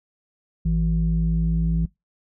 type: tone pair together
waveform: sine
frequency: 54.81 / 164.81 Hz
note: A1 / E3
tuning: -6 / 0 cents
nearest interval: octave + perfect fifth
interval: 1906 cents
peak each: -20 dBFS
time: 0.65-1.86 s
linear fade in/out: 10 ms
effects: noise-tail reverb RT60 0.2 s tail -24 dB re dry + tanh soft clip ceiling -13 dBFS